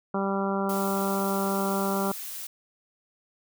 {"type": "harmonic tone", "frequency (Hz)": 196, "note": "G3", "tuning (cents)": 0, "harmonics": [1, 2, 3, 4, 5, 6, 7], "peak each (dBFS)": [-28, -31, -33, -34, -35, -36, -36], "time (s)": [0.14, 2.12], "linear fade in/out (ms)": 5}
{"type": "noise", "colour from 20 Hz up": "blue", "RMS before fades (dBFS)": -37, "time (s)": [0.69, 2.47], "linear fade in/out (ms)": 5}
{"effects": []}